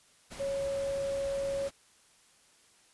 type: tone in noise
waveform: sine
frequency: 553 Hz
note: C#5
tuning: 4 cents flat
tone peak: -30 dBFS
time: 0.39-1.69 s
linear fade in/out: 20 ms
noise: pink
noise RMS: -45 dBFS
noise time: 0.3-1.71 s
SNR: +12 dB
effects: white hiss -63 dBFS RMS until 2.93 s + resampled to 24000 Hz